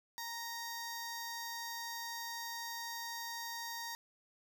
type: tone with notch filter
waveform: 10% pulse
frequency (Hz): 932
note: A#5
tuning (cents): -1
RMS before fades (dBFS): -43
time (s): 0.18-3.95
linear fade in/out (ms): 0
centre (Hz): 2800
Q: 1.4
effects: 10-bit